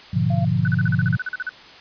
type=chord; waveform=sine; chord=G# diminished seventh; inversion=none; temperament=equal; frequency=103.83 / 123.47 / 146.83 / 174.61 Hz; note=G#2 / B2 / D3 / F3; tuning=0 / 0 / 0 / 0 cents; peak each=-23 / -22 / -23 / -22 dBFS; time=0.13-1.17 s; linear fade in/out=10 ms
type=tone; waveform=sine; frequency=684 Hz; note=F5; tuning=36 cents flat; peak=-28 dBFS; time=0.3-0.45 s; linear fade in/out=5 ms
type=tone bursts; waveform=sine; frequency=1497 Hz; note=F#6; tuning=20 cents sharp; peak=-23 dBFS; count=13; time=0.65-1.493 s; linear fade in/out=2 ms; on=27 ms; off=41 ms
effects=white hiss -43 dBFS RMS until 1.8 s + resampled to 11025 Hz